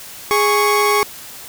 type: tone pair together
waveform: 30% pulse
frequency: 414.4 / 1108.7 Hz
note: G#4 / C#6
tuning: -4 / 0 cents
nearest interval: octave + perfect fourth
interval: 1704 cents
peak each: -13 dBFS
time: 0.31-1.03 s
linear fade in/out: 0 ms
effects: white hiss -35 dBFS RMS until 1.48 s